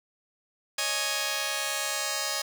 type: chord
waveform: 5% pulse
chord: C# suspended second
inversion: none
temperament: just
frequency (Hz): 554.4 / 623.7 / 831.5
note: C#5 / D#5 / G#5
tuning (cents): 0 / +4 / +2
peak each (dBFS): -21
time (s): 0.78-2.42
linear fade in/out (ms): 5
effects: none